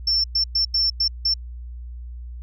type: tone bursts at uneven times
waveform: sine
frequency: 5390 Hz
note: E8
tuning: 38 cents sharp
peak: -16 dBFS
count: 6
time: 0.07-0.24 / 0.35-0.44 / 0.55-0.65 / 0.74-0.9 / 1-1.08 / 1.25-1.34 s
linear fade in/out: 5 ms
effects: tanh soft clip ceiling -12 dBFS + added 60 Hz sine -32 dBFS peak until 2.42 s